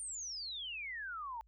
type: exponential sweep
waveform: sine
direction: down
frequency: 9250 to 880 Hz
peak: -40 dBFS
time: 0-1.41 s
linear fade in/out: 0 ms
effects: added 54 Hz sine -63 dBFS peak until 1.47 s